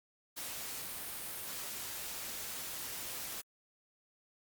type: noise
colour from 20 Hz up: white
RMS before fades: -42 dBFS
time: 0.36-3.42 s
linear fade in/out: 20 ms
effects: Opus 48 kbps